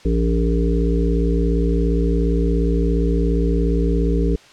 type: harmonic tone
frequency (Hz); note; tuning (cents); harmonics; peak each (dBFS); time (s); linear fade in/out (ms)
57.2; A#1; -32; 1 / 3 / 5 / 7 / 8; -17 / -22 / -24 / -25 / -26; 0.05-4.36; 5
effects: white hiss -46 dBFS RMS until 4.52 s + low-pass 5000 Hz 12 dB/octave